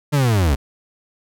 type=linear sweep; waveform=40% pulse; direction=down; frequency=151.8 to 62.3 Hz; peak=-13 dBFS; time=0.12-0.56 s; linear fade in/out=20 ms; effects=none